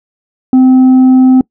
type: tone with tanh clipping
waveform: triangle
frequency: 258.2 Hz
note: C4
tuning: 23 cents flat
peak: -3 dBFS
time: 0.53-1.41 s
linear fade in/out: 2 ms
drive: 8 dB
effects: noise-tail reverb RT60 0.1 s tail -24 dB re dry